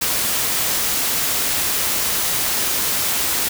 white noise, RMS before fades -20 dBFS, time 0.01-3.49 s, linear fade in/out 10 ms, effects none

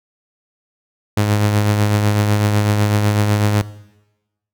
sawtooth tone with tremolo, 104.3 Hz, G#2, 8 cents sharp, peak -8 dBFS, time 1.17-3.62 s, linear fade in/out 5 ms, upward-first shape triangle, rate 8 Hz, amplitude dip 45%, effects noise-tail reverb RT60 1.0 s tail -18 dB re dry

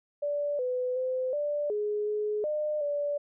sine tone with pitch steps, 581 / 502 / 513 / 587 / 418.3 / 421.6 / 604 / 580 Hz, D5 / B4 / C5 / D5 / G#4 / G#4 / D5 / D5, -19 / +28 / -34 / -1 / +12 / +26 / +48 / -22 cents, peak -27 dBFS, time 0.22-3.18 s, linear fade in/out 10 ms, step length 370 ms, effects none

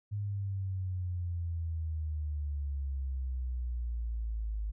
sine exponential sweep, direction down, 103.83 to 51.91 Hz, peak -32 dBFS, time 0.11-4.72 s, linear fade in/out 20 ms, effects none

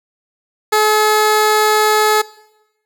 15% pulse tone, 427.8 Hz, A4, 49 cents flat, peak -4 dBFS, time 0.72-2.22 s, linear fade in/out 10 ms, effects noise-tail reverb RT60 0.9 s tail -21 dB re dry

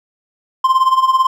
triangle tone with tremolo, 1046.5 Hz, C6, in tune, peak -5 dBFS, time 0.64-1.27 s, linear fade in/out 5 ms, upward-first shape sine, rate 18 Hz, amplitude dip 75%, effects none

